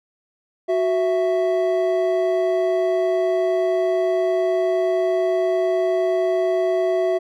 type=tone pair together; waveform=triangle; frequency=370.4 / 660 Hz; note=F#4 / E5; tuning=+2 / +2 cents; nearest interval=minor seventh; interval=1000 cents; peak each=-18 dBFS; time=0.68-7.19 s; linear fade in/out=20 ms; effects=none